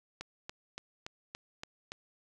click train, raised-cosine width 0.2 ms, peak -23 dBFS, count 7, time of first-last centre 0.21-1.919 s, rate 3.51 Hz, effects none

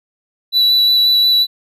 triangle tone with vibrato, 3951 Hz, B7, in tune, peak -8 dBFS, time 0.52-1.47 s, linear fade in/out 50 ms, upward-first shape square, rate 5.6 Hz, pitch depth 8 cents each way, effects none

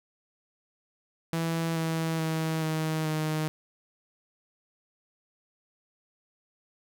sawtooth tone with pitch steps, 164.81 / 162.45 / 160.12 / 157.82 / 155.56 Hz, E3 / E3 / D#3 / D#3 / D#3, 0 / -25 / +50 / +25 / 0 cents, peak -23 dBFS, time 1.33-3.48 s, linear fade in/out 0 ms, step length 430 ms, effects none

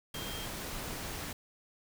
sine tone in noise, 3200 Hz, G7, 35 cents sharp, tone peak -44 dBFS, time 0.14-0.46 s, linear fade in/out 5 ms, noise pink, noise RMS -40 dBFS, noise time 0.14-1.33 s, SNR -7 dB, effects none

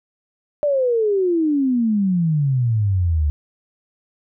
sine exponential sweep, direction down, 599 to 71.8 Hz, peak -15 dBFS, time 0.63-3.3 s, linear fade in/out 0 ms, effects none

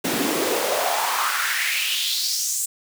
pink noise with high-pass filter sweep, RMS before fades -23 dBFS, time 0.04-2.66 s, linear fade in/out 10 ms, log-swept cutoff 220 to 8000 Hz, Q 3.6, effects none

